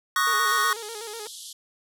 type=chord; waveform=square; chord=D# minor seventh; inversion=third; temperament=equal; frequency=1108.7 / 1244.5 / 1480 / 1864.7 Hz; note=C#6 / D#6 / F#6 / A#6; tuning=0 / 0 / 0 / 0 cents; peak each=-25 / -27 / -28 / -28 dBFS; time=0.16-0.73 s; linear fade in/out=2 ms
type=tone with vibrato; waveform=sawtooth; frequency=440 Hz; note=A4; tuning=in tune; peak=-32 dBFS; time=0.27-1.27 s; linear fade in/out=0 ms; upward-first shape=square; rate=8.1 Hz; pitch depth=81 cents each way
type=band-pass noise; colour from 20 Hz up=pink; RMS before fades=-41 dBFS; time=0.47-1.53 s; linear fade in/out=5 ms; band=3100 to 12000 Hz; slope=96 dB/octave
effects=none